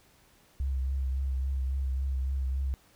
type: tone with vibrato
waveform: sine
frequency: 66.5 Hz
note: C2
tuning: 29 cents sharp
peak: -27 dBFS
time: 0.6-2.74 s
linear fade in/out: 0 ms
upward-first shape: triangle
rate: 3.6 Hz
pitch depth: 42 cents each way
effects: pink hiss -62 dBFS RMS until 2.95 s